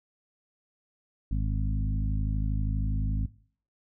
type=harmonic tone with a mistuned harmonic; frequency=52.1 Hz; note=G#1; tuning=6 cents sharp; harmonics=1 / 2 / 3 / 4 / 5; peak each=-26 / -32 / -36 / -38 / -40 dBFS; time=1.31-3.26 s; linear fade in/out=5 ms; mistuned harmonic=1; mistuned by=-30 cents; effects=noise-tail reverb RT60 0.5 s tail -20 dB re dry